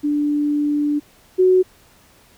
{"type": "tone pair in turn", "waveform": "sine", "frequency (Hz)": [293.7, 370], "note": ["D4", "F#4"], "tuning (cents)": [0, 0], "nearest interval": "major third", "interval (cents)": 400, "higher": "second", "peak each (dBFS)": [-16, -10], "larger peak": "second", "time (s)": [[0.03, 1], [1.38, 1.63]], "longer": "first", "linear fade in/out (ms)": 20, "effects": ["pink hiss -52 dBFS RMS until 2.37 s"]}